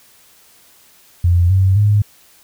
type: tone with pitch steps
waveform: sine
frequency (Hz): 87.31 / 95.21 / 103.83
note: F2 / G2 / G#2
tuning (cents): 0 / -50 / 0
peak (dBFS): -9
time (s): 1.24-2.02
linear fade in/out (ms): 5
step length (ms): 260
effects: white hiss -49 dBFS RMS until 2.43 s